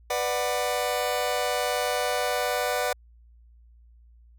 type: chord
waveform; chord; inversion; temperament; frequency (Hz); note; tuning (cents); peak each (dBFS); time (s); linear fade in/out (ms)
sawtooth; B minor; none; just; 493.9 / 592.7 / 740.8; B4 / D5 / F#5; 0 / +16 / +2; -25; 0.1-2.93; 5
effects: added 58 Hz sine -51 dBFS peak until 4.38 s

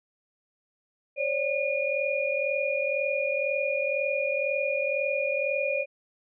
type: tone cluster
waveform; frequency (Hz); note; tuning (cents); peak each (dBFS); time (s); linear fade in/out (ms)
sine; 538 / 580 / 2439; C5 / D5 / D#7; +48 / -22 / -35; -29; 1.16-5.86; 50
effects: none

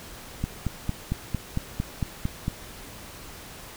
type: click train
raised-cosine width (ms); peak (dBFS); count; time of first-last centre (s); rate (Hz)
5; -13; 10; 0.44-2.481; 4.41
effects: pink hiss -43 dBFS RMS until 3.76 s

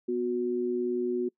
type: tone pair together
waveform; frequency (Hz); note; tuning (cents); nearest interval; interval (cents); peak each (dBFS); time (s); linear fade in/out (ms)
sine; 246.9 / 364.6; B3 / F#4; 0 / -25; perfect fifth; 675; -32 / -27; 0.08-1.29; 10
effects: noise-tail reverb RT60 0.1 s tail -24 dB re dry

